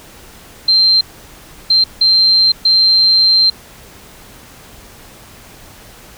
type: tone bursts at uneven times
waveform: sine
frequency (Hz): 4145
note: C8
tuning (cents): -17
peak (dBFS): -7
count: 4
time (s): 0.68-1.01 / 1.7-1.84 / 2.01-2.52 / 2.65-3.5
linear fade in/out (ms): 5
effects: pink hiss -39 dBFS RMS until 6.17 s